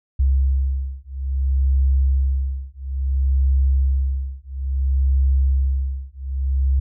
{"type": "beating tone pair", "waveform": "sine", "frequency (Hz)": [66.7, 67.29], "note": ["C2", "C2"], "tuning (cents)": [34, 49], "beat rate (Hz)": 0.59, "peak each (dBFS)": -19, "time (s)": [0.19, 6.8], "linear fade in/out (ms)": 10, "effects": []}